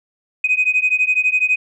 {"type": "beating tone pair", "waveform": "sine", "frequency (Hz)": [2500, 2512], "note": ["D#7", "D#7"], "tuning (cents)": [8, 16], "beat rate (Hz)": 12, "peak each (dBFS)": -16, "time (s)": [0.44, 1.56], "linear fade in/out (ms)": 5, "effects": ["tanh soft clip ceiling -7 dBFS"]}